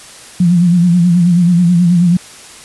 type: tone with vibrato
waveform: sine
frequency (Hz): 174.61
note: F3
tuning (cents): 0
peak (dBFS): -6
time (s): 0.4-2.17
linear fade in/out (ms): 5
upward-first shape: sine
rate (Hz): 9.3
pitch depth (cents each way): 64
effects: white hiss -35 dBFS RMS until 2.64 s + resampled to 24000 Hz